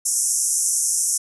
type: band-pass noise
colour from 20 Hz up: white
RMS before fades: -21 dBFS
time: 0.05-1.18 s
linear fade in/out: 10 ms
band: 5600 to 11000 Hz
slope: 96 dB/octave
effects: none